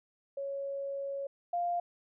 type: tone pair in turn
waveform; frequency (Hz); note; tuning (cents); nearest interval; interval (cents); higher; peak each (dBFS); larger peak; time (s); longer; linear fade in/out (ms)
sine; 554.4 / 698.5; C#5 / F5; 0 / 0; major third; 400; second; -34 / -29; second; 0.37-1.27 / 1.53-1.8; first; 5
effects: none